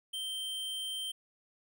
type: tone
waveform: square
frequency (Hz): 3132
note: G7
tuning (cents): -2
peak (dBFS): -36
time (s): 0.13-1.12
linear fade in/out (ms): 10
effects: none